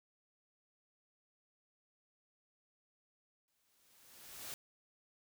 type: noise with exponential growth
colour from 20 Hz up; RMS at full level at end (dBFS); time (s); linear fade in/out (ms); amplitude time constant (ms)
white; -44; 3.48-4.54; 0; 230
effects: none